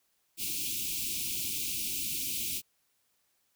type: band-stop noise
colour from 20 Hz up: white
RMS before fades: -34 dBFS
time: 0.37-2.62 s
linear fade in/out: 50 ms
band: 380 to 2300 Hz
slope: 96 dB/octave
effects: white hiss -74 dBFS RMS until 3.55 s